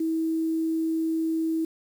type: tone with quantisation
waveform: sine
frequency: 323.2 Hz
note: E4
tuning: 34 cents flat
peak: -23 dBFS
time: 0-1.65 s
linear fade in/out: 5 ms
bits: 8
effects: none